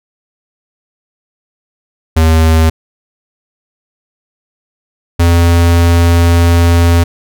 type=tone pair in turn; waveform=square; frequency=80.4 / 85.27 Hz; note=E2 / F2; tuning=-43 / -41 cents; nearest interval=minor second; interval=102 cents; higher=second; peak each=-6 dBFS; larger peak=neither; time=2.16-2.7 / 5.19-7.04 s; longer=second; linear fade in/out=10 ms; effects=none